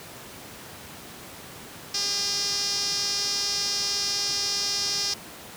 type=tone with band-pass filter; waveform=sawtooth; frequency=403.3 Hz; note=G4; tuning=49 cents sharp; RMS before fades=-27 dBFS; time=1.94-5.14 s; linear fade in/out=5 ms; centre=5200 Hz; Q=6.6; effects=pink hiss -42 dBFS RMS until 5.56 s + high-pass 100 Hz 12 dB/octave